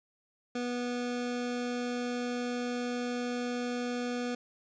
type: tone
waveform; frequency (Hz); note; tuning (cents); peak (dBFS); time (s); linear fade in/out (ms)
25% pulse; 244.3; B3; -19; -28; 0.55-4.35; 5
effects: resampled to 16000 Hz + 11-bit